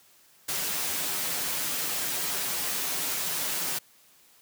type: noise with comb filter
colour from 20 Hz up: white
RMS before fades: -30 dBFS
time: 0.48-3.79 s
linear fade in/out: 10 ms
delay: 9 ms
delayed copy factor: -0.55
effects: white hiss -59 dBFS RMS until 4.41 s + high-pass 100 Hz 12 dB/octave